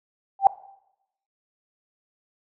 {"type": "tone with exponential growth", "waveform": "sine", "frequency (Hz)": 784, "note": "G5", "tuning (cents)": 0, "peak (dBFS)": -6, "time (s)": [0.39, 0.47], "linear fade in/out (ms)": 2, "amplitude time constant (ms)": 17, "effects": ["noise-tail reverb RT60 0.8 s tail -18 dB re dry"]}